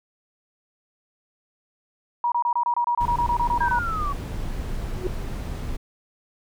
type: tone bursts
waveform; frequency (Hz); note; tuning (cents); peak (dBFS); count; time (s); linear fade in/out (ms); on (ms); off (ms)
sine; 956; A#5; +43; -19; 15; 2.24-3.789; 2; 79; 26
type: noise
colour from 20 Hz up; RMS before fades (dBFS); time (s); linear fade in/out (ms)
brown; -29; 3-5.77; 10
type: linear sweep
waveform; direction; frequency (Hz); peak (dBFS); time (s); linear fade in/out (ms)
sine; down; 1624 to 1108.7; -25; 3.6-4.13; 10
type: tone with exponential growth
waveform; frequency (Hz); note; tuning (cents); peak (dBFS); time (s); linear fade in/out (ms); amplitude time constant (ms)
sine; 366.7; F#4; -15; -20; 4.92-5.07; 1; 31
effects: none